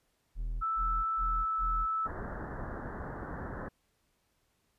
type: tone bursts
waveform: triangle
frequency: 40.45 Hz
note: E1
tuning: 32 cents flat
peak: -30 dBFS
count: 4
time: 0.35-1.87 s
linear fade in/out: 50 ms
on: 290 ms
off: 120 ms
type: tone with pitch glide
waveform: sine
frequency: 1319 to 1310.6 Hz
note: E6 to E6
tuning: +1 to -10 cents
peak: -29 dBFS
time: 0.61-2.08 s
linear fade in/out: 20 ms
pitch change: -11 cents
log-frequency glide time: 1.12-1.54 s
type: low-pass noise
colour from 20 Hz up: pink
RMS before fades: -40 dBFS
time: 2.05-3.69 s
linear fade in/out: 10 ms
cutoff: 1800 Hz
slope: 96 dB/octave
effects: pink hiss -75 dBFS RMS until 4.78 s + resampled to 32000 Hz